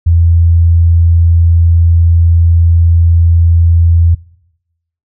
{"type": "tone", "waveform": "sine", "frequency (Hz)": 84.1, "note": "E2", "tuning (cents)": 35, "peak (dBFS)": -4, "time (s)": [0.06, 4.15], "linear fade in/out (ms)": 10, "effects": ["noise-tail reverb RT60 0.9 s tail -24 dB re dry"]}